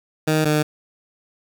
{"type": "tone pair in turn", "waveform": "15% pulse", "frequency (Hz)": [155.56, 151.74], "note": ["D#3", "D#3"], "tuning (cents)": [0, -43], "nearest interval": "unison", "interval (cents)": 43, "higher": "first", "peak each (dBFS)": -10, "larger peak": "neither", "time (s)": [[0.27, 0.45], [0.45, 0.63]], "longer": "neither", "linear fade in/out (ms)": 10, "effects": []}